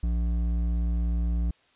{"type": "tone with hard clipping", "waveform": "triangle", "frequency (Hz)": 58.3, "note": "A#1", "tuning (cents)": 1, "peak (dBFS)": -25, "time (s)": [0.03, 1.51], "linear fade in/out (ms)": 5, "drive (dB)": 12, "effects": ["white hiss -63 dBFS RMS until 1.75 s", "resampled to 8000 Hz"]}